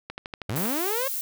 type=click train; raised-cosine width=0.3 ms; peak=-18 dBFS; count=8; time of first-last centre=0.1-0.656 s; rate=12.6 Hz
type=linear sweep; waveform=sawtooth; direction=up; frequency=87.31 to 554.4 Hz; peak=-23 dBFS; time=0.49-1.08 s; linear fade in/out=5 ms
type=noise; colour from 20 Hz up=violet; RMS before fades=-30 dBFS; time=0.56-1.21 s; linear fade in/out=0 ms
effects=none